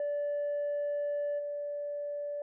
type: tone with level steps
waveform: sine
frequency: 581 Hz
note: D5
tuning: 19 cents flat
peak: -28 / -33 dBFS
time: 0-2.42 s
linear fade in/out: 2 ms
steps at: 1.38 s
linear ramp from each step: 20 ms
effects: tanh soft clip ceiling -28 dBFS